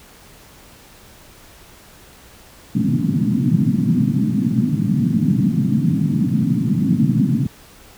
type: band-pass noise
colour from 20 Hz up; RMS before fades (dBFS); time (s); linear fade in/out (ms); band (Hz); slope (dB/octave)
white; -17; 2.75-7.47; 5; 120 to 260; 48
effects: pink hiss -45 dBFS RMS until 7.97 s